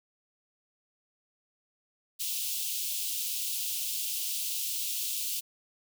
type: high-pass noise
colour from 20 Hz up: white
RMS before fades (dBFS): -33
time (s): 2.19-5.41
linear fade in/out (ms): 20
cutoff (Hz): 2700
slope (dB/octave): 48
effects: none